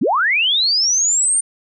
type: linear sweep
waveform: sine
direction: up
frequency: 155.56 to 9010 Hz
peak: -13 dBFS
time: 0.01-1.41 s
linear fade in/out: 10 ms
effects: none